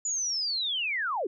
sine linear sweep, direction down, 7010 to 322.8 Hz, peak -27 dBFS, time 0.05-1.27 s, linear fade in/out 5 ms, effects none

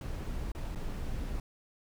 brown noise with dropouts, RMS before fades -36 dBFS, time 0.01-1.4 s, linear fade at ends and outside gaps 2 ms, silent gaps 0.519-0.549 / 0.75-0.757 s, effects none

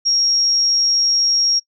sine tone, 5588 Hz, F8, in tune, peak -13 dBFS, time 0.05-1.6 s, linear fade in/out 20 ms, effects noise-tail reverb RT60 0.1 s tail -24 dB re dry

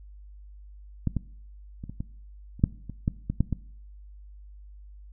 clicks, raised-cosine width 5 ms, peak -12 / -14 / -24 / -24 / -19 / -29 / -6 / -23 / -11 / -15 / -9 / -14 dBFS, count 12, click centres 1.073 / 1.167 / 1.839 / 1.896 / 2.005 / 2.595 / 2.639 / 2.897 / 3.079 / 3.3 / 3.406 / 3.527 s, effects noise-tail reverb RT60 0.6 s tail -20 dB re dry + added 50 Hz sine -44 dBFS peak until 5.12 s

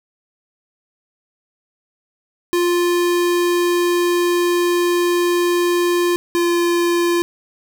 square tone pair in turn, 350 / 345.4 Hz, F4 / F4, +4 / -19 cents, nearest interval unison, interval 23 cents, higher first, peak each -15 dBFS, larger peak neither, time 2.53-6.16 / 6.35-7.22 s, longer first, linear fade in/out 0 ms, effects none

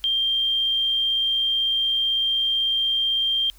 sine tone, 3179 Hz, G7, 24 cents sharp, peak -19 dBFS, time 0.04-3.5 s, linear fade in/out 0 ms, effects added 45 Hz sine -48 dBFS peak until 3.58 s + white hiss -55 dBFS RMS until 3.58 s

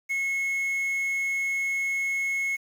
triangle tone with quantisation, 2180 Hz, C#7, 29 cents flat, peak -23 dBFS, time 0.09-2.57 s, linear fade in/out 20 ms, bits 8, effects none

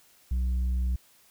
sine tone with tanh clipping, 62.3 Hz, B1, 16 cents sharp, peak -25 dBFS, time 0.31-0.96 s, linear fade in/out 5 ms, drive 4 dB, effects white hiss -60 dBFS RMS until 1.3 s

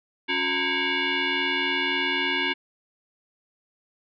sine tone with frequency modulation, 277.2 Hz, C#4, in tune, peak -22 dBFS, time 0.28-2.54 s, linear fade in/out 20 ms, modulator 638 Hz, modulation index 4.7, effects none

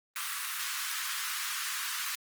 pink high-pass noise, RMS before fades -35 dBFS, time 0.16-2.15 s, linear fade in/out 0 ms, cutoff 1100 Hz, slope 48 dB/octave, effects Opus 24 kbps

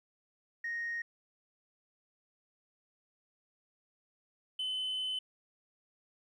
sine tone pair in turn, 1864.7 / 3035 Hz, A#6 / F#7, 0 / +43 cents, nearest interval minor sixth, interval 843 cents, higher second, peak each -33 / -31 dBFS, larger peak second, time 0.64-1.02 / 4.59-5.19 s, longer second, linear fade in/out 5 ms, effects tanh soft clip ceiling -31 dBFS + 12-bit

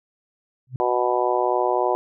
sine tone with exponential growth, 127.4 Hz, C3, 46 cents flat, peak -22 dBFS, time 0.67-0.76 s, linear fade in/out 2 ms, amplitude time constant 18 ms
harmonic tone, 123.47 Hz, B2, in tune, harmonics 3 / 4 / 5 / 6 / 7 / 8, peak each -24 / -26 / -25 / -25 / -27 / -26 dBFS, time 0.8-1.95 s, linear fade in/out 0 ms
effects none

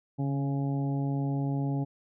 harmonic tone with a mistuned harmonic, 138.59 Hz, C#3, in tune, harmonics 1 / 2 / 3 / 4 / 5 / 6, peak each -28 / -32 / -43 / -45 / -44 / -44 dBFS, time 0.18-1.85 s, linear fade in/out 20 ms, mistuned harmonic 1, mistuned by +28 cents, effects none

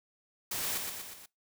white noise with echo, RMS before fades -35 dBFS, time 0.51-0.78 s, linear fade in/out 5 ms, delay 120 ms, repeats 4, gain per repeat -4 dB, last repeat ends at 1.26 s, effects noise-tail reverb RT60 0.2 s tail -23 dB re dry

